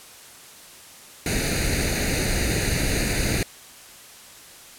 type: noise with comb filter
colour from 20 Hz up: pink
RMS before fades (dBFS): -23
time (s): 1.26-3.43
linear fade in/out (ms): 2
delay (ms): 0.46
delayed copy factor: +0.8
effects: white hiss -45 dBFS RMS until 4.78 s + low-pass 12000 Hz 12 dB/octave